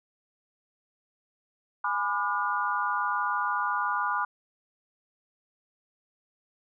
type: chord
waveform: sine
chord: G# diminished seventh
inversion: none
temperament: just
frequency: 830.6 / 996.7 / 1196.1 / 1435.3 Hz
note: G#5 / B5 / D6 / F6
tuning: 0 / +16 / +31 / +47 cents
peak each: -34 / -30 / -30 / -31 dBFS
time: 1.84-4.25 s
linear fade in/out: 5 ms
effects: none